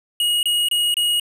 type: tone bursts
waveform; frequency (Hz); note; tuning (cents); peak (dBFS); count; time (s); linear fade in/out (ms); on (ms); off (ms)
square; 2887; F#7; -43; -17; 4; 0.2-1.198; 2; 230; 26
effects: none